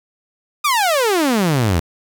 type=exponential sweep; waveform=sawtooth; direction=down; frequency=1244.5 to 77.78 Hz; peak=-10 dBFS; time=0.64-1.8 s; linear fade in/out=10 ms; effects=7-bit

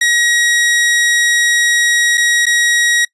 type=tone with dropouts; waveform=sawtooth; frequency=1900 Hz; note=A#6; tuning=33 cents sharp; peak=-7 dBFS; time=0.01-3.05 s; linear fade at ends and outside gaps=5 ms; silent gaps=2.174-2.177 / 2.456-2.465 s; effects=noise-tail reverb RT60 0.1 s tail -23 dB re dry + resampled to 24000 Hz

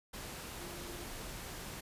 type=tone in noise; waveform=sine; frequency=349.2 Hz; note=F4; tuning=in tune; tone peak=-50 dBFS; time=0.59-1.05 s; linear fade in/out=10 ms; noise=pink; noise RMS=-45 dBFS; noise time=0.13-1.81 s; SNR=-8 dB; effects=resampled to 32000 Hz

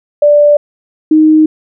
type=tone pair in turn; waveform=sine; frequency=587.3 / 311.1 Hz; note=D5 / D#4; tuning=0 / 0 cents; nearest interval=major seventh; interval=1100 cents; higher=first; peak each=-3 dBFS; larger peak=neither; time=0.22-0.57 / 1.11-1.46 s; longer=neither; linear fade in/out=5 ms; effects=none

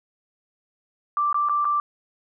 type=tone with dropouts; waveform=sine; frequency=1174.7 Hz; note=D6; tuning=in tune; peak=-19 dBFS; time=1.17-1.8 s; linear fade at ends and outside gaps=1 ms; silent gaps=1.328-1.344 / 1.487-1.495 / 1.646-1.652 s; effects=none

